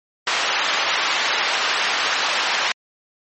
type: band-pass noise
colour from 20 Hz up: pink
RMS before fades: -21 dBFS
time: 0.27-2.72 s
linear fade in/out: 2 ms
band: 960 to 4700 Hz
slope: 12 dB/octave
effects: low-pass 9000 Hz 12 dB/octave + MP3 32 kbps